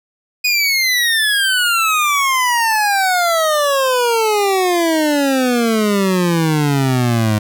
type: exponential sweep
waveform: 25% pulse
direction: down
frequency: 2495 to 104.5 Hz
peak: -9 dBFS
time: 0.44-7.39 s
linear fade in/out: 10 ms
effects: none